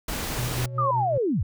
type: noise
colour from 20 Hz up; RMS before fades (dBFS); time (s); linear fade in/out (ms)
pink; -30; 0.08-0.66; 5
type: tone with tremolo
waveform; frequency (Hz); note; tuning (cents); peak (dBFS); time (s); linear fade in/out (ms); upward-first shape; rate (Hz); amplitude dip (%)
triangle; 123.47; B2; 0; -23; 0.38-1.18; 5; sine; 5.3; 60
type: tone with exponential growth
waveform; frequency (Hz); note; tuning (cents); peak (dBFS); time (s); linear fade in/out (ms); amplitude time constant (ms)
sine; 547; C#5; -23; -22; 0.55-0.91; 5; 77
type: linear sweep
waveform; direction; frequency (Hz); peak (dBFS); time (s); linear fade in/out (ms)
sine; down; 1253 to 61.2; -21; 0.78-1.43; 5
effects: none